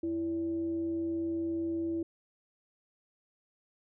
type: tone with frequency modulation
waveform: sine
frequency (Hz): 331.5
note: E4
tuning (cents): +10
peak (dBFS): -30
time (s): 0.03-2.03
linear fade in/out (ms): 5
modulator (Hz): 242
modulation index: 0.26
effects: none